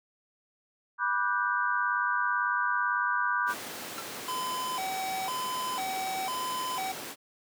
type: chord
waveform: sine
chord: G major seventh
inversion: first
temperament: just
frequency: 980 / 1176 / 1470 / 1568 Hz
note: B5 / D6 / F#6 / G6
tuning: -14 / +2 / -12 / 0 cents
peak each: -31 dBFS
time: 0.98-3.55 s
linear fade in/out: 50 ms
type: high-pass noise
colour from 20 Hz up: pink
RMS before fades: -40 dBFS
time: 3.46-7.16 s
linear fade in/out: 50 ms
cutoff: 260 Hz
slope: 12 dB/octave
type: tone with exponential decay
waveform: 45% pulse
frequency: 1345 Hz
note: E6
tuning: 34 cents sharp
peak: -35 dBFS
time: 3.98-4.11 s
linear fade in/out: 1 ms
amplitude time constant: 27 ms
type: tone with vibrato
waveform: square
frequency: 879 Hz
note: A5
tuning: 2 cents flat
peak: -32 dBFS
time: 4.28-6.92 s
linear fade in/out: 5 ms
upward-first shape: square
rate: 1 Hz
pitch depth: 250 cents each way
effects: none